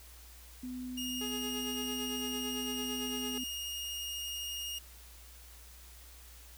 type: tone with pitch glide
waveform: sine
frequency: 251.9 to 254.1 Hz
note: B3 to B3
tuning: +34 to +49 cents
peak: -38 dBFS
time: 0.63-3.44 s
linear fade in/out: 5 ms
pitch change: +15 cents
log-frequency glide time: 0.75-1.97 s
type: tone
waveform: sawtooth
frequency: 2848 Hz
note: F7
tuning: 33 cents sharp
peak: -34 dBFS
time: 0.97-4.79 s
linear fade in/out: 10 ms
type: tone with tremolo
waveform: sawtooth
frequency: 419.7 Hz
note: G#4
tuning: 18 cents sharp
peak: -36 dBFS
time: 1.21-3.38 s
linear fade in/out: 2 ms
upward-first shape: sine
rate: 8.9 Hz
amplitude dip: 55%
effects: added 60 Hz sine -53 dBFS peak until 6.57 s + white hiss -56 dBFS RMS until 6.57 s